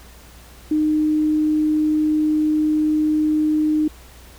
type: tone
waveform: sine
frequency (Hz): 306.6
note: D#4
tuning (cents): -25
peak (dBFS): -15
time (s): 0.71-3.88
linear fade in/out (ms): 5
effects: added 60 Hz sine -44 dBFS peak until 4.38 s + pink hiss -46 dBFS RMS until 4.38 s